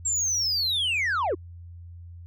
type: linear sweep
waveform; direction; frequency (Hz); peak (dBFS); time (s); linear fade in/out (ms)
sine; down; 7540 to 303.9; -20; 0.05-1.35; 10
effects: tanh soft clip ceiling -22 dBFS + added 86 Hz sine -40 dBFS peak until 2.26 s